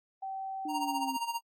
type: tone with pitch glide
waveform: sine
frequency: 771 to 784 Hz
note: G5 to G5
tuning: -29 to 0 cents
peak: -35 dBFS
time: 0.22-1.1 s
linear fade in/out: 10 ms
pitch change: +29 cents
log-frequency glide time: 0.8-0.93 s
type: exponential sweep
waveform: sine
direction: down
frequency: 304.4 to 261.6 Hz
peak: -36 dBFS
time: 0.65-1.17 s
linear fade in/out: 5 ms
type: tone with tremolo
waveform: square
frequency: 932.3 Hz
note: A#5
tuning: in tune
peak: -30 dBFS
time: 0.68-1.41 s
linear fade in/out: 50 ms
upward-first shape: sine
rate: 15 Hz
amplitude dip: 75%
effects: AAC 64 kbps